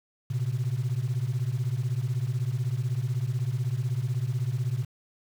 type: beating tone pair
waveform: sine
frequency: 116.54 / 132.54 Hz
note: A#2 / C3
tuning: 0 / +23 cents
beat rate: 16 Hz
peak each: -27 dBFS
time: 0.3-4.85 s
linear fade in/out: 10 ms
effects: tanh soft clip ceiling -21 dBFS + 8-bit